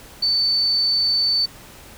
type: tone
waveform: sine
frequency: 4523 Hz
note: C#8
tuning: 34 cents sharp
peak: -16 dBFS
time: 0.22-1.46 s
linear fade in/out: 10 ms
effects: pink hiss -43 dBFS RMS until 1.97 s